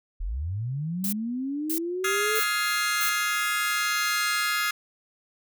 sine linear sweep, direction up, 34.65 to 444.3 Hz, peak -27 dBFS, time 0.2-2.4 s, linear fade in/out 10 ms
violet noise bursts, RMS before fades -29 dBFS, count 4, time 1.04-3.094 s, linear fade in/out 2 ms, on 86 ms, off 570 ms
sawtooth chord, F minor seventh, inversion third, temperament just, 1257.2 / 1396.9 / 1676.3 / 2095 Hz, Eb6 / F6 / Ab6 / C7, +18 / 0 / +16 / +2 cents, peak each -26 dBFS, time 2.04-4.71 s, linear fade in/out 5 ms
effects none

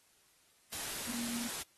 sine tone in noise, 236 Hz, A#3, 22 cents sharp, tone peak -38 dBFS, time 1.07-1.48 s, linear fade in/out 10 ms, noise white, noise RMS -40 dBFS, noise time 0.72-1.63 s, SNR -1 dB, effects white hiss -68 dBFS RMS until 1.77 s + AAC 32 kbps

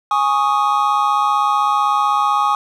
triangle chord, Ab suspended fourth, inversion none, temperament equal, 830.6 / 1108.7 / 1244.5 Hz, Ab5 / Db6 / Eb6, 0 / 0 / 0 cents, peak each -16 dBFS, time 0.11-2.55 s, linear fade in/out 2 ms, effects none

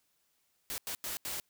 white noise bursts at uneven times, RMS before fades -38 dBFS, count 4, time 0.7-0.78 / 0.87-0.95 / 1.04-1.17 / 1.25-1.4 s, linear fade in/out 0 ms, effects white hiss -75 dBFS RMS until 1.49 s

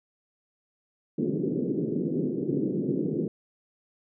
white band-pass noise, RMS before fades -28 dBFS, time 1.18-3.28 s, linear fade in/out 2 ms, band 140 to 420 Hz, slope 48 dB/octave, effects none

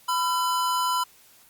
square tone pair together, 1000.6 / 1362 Hz, B5 / F6, +22 / -44 cents, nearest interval perfect fourth, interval 534 cents, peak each -24 / -30 dBFS, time 0.08-1.04 s, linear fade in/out 10 ms, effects white hiss -55 dBFS RMS until 1.49 s + Opus 48 kbps

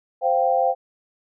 sine chord, C suspended fourth, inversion none, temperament equal, 523.3 / 698.5 / 784 Hz, C5 / F5 / G5, 0 / 0 / 0 cents, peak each -21 dBFS, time 0.21-0.75 s, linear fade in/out 50 ms, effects none

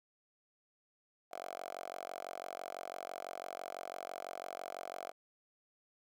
5% pulse tone with high-pass filter, 46 Hz, F#1, 9 cents flat, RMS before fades -45 dBFS, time 1.31-5.12 s, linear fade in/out 20 ms, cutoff 710 Hz, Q 6.2, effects none

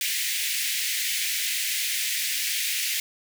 pink high-pass noise, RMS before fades -27 dBFS, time 0.01-3 s, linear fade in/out 2 ms, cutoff 1900 Hz, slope 48 dB/octave, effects none

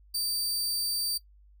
sawtooth tone, 4643 Hz, D8, 21 cents flat, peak -25 dBFS, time 0.14-1.18 s, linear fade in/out 10 ms, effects noise-tail reverb RT60 0.1 s tail -17 dB re dry + added 50 Hz sine -54 dBFS peak until 1.6 s

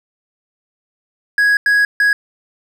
triangle tone bursts at uneven times, 1661.2 Hz, G#6, in tune, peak -8 dBFS, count 3, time 1.38-1.57 / 1.66-1.85 / 2-2.13 s, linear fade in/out 2 ms, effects none

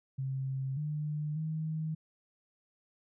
sine tone with pitch steps, 133.7 / 150.5 / 157.5 Hz, C3 / D3 / D#3, +38 / +43 / +21 cents, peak -32 dBFS, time 0.18-1.95 s, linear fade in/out 10 ms, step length 590 ms, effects none

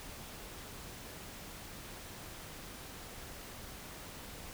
silence, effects pink hiss -48 dBFS RMS until 4.53 s

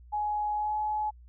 sine tone with pitch glide, 839 to 849.7 Hz, G#5 to G#5, +17 to +39 cents, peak -27 dBFS, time 0.12-1.11 s, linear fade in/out 20 ms, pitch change +22 cents, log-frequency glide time 0.54-0.75 s, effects added 60 Hz sine -49 dBFS peak until 1.28 s

